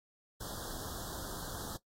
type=band-stop noise; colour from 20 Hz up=pink; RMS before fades=-43 dBFS; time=0.4-1.77 s; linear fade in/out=10 ms; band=1700 to 3200 Hz; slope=96 dB/octave; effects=noise-tail reverb RT60 0.1 s tail -17 dB re dry + AAC 48 kbps